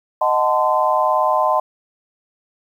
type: chord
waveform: sine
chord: D# diminished seventh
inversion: none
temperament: equal with one note detuned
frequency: 622.3 / 740 / 880 / 1029.7 Hz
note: D#5 / F#5 / A5 / C6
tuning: 0 / 0 / 0 / -28 cents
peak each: -19 / -21 / -20 / -18 dBFS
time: 0.21-1.6 s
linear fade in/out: 5 ms
effects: 8-bit